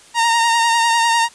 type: tone with vibrato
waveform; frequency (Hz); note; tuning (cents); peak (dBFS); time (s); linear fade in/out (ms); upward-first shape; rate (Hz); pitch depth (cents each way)
sawtooth; 926; A#5; -12; -9; 0.14-1.29; 50; sine; 10; 30
effects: white hiss -45 dBFS RMS until 1.34 s + resampled to 22050 Hz